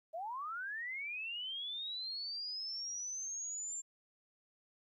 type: linear sweep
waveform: sine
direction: up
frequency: 617 to 7360 Hz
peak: -39 dBFS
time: 0.13-3.82 s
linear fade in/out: 20 ms
effects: 13-bit